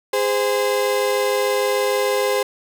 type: tone pair together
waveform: 35% pulse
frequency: 410 / 516.6 Hz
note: G#4 / C5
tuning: -22 / -22 cents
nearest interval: major third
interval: 400 cents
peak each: -19 / -18 dBFS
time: 0.13-2.43 s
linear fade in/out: 5 ms
effects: none